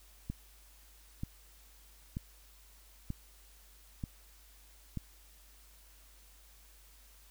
click train, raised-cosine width 5 ms, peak -24 dBFS, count 6, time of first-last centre 0.3-4.973 s, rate 1.07 Hz, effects added 50 Hz sine -59 dBFS peak until 7.3 s + white hiss -62 dBFS RMS until 7.3 s

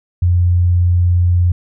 sine tone, 88.3 Hz, F2, 20 cents sharp, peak -9 dBFS, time 0.22-1.52 s, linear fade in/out 5 ms, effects none

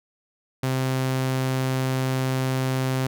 sawtooth tone, 130.81 Hz, C3, in tune, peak -18 dBFS, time 0.63-3.07 s, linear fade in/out 5 ms, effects none

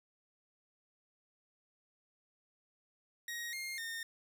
sawtooth tone with pitch steps, 1884 / 2125 / 1829 Hz, A#6 / C7 / A#6, +18 / +26 / -33 cents, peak -36 dBFS, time 3.28-4.03 s, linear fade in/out 2 ms, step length 250 ms, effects none

